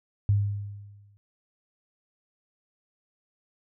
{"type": "tone with exponential decay", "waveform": "sine", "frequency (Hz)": 101.6, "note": "G#2", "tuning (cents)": -38, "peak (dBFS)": -17, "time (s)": [0.29, 1.17], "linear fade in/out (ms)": 0, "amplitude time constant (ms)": 190, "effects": []}